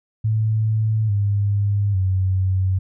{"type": "tone with pitch steps", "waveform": "sine", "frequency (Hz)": [109.4, 101.49, 94.14], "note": ["A2", "G#2", "F#2"], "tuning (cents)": [-9, -39, 30], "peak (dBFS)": -16, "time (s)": [0.24, 2.79], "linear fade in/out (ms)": 10, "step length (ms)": 850, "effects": []}